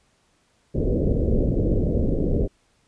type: low-pass noise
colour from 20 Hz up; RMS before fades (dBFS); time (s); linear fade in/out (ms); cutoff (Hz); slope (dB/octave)
pink; -21; 0.74-2.48; 20; 540; 48
effects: pink hiss -64 dBFS RMS until 2.87 s + resampled to 22050 Hz